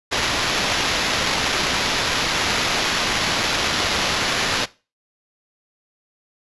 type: noise with sample-and-hold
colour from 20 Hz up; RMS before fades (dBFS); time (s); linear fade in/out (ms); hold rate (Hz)
violet; -21; 0.11-4.66; 20; 8820
effects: noise-tail reverb RT60 0.3 s tail -19 dB re dry + resampled to 24000 Hz